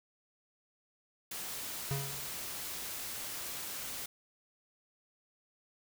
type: noise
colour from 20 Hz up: white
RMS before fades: -41 dBFS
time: 1.31-4.06 s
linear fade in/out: 5 ms
type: tone with exponential decay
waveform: square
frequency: 138.59 Hz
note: C#3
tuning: in tune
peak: -31 dBFS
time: 1.91-2.42 s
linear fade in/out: 0 ms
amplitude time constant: 110 ms
effects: none